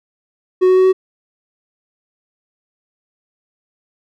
triangle tone with pitch steps, 369.2 / 371.6 / 373.9 / 376.3 Hz, F#4 / F#4 / F#4 / F#4, -4 / +7 / +18 / +29 cents, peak -6 dBFS, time 0.61-0.93 s, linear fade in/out 20 ms, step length 80 ms, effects none

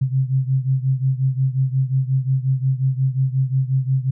sine beating tone pair, 130.5 / 136.1 Hz, C3 / C#3, -4 / -31 cents, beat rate 5.6 Hz, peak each -18 / -21 dBFS, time 0.01-4.11 s, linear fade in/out 10 ms, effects none

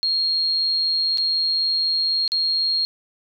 sine tone with dropouts, 4254 Hz, C8, 28 cents sharp, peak -18 dBFS, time 0.03-2.85 s, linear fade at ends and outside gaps 0 ms, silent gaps 1.174-1.182 / 2.278-2.319 s, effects none

